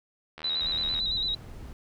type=click train; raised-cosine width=0.3 ms; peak=-25 dBFS; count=49; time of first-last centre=0.38-0.989 s; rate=78.8 Hz
type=tone with vibrato; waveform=sine; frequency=3900 Hz; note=B7; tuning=23 cents flat; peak=-26 dBFS; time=0.44-1.35 s; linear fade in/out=5 ms; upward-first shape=square; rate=8.9 Hz; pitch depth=41 cents each way
type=noise; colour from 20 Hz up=brown; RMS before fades=-41 dBFS; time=0.61-1.73 s; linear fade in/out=0 ms
effects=none